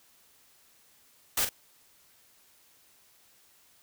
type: noise with echo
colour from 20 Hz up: white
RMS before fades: -27 dBFS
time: 1.37-1.45 s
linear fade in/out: 5 ms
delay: 42 ms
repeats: 1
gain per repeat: -8 dB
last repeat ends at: 1.492 s
effects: white hiss -62 dBFS RMS until 3.82 s